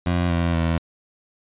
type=tone with pitch steps; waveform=20% pulse; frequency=87.9 / 85.15 / 82.49 Hz; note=F2 / F2 / E2; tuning=+12 / -43 / +2 cents; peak=-14 dBFS; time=0.06-0.78 s; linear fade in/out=5 ms; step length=240 ms; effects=resampled to 8000 Hz